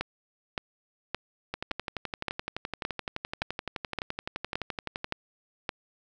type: two click trains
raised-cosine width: 0.3 ms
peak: -13 / -16 dBFS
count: 11 / 42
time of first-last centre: 0.01-5.692 / 1.54-5.044 s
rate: 1.76 / 11.7 Hz
effects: none